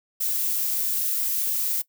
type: noise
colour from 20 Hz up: violet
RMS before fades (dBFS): -25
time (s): 0.2-1.82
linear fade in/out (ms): 10
effects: noise-tail reverb RT60 0.1 s tail -20 dB re dry